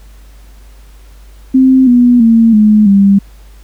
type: tone with pitch steps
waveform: sine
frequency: 261.6 / 244.1 / 227.7 / 212.5 / 198.26 Hz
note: C4 / B3 / A#3 / G#3 / G3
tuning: 0 / -20 / -40 / +40 / +20 cents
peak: -3 dBFS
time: 1.54-3.19 s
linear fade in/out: 10 ms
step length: 330 ms
effects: added 50 Hz sine -34 dBFS peak until 3.63 s + pink hiss -47 dBFS RMS until 3.63 s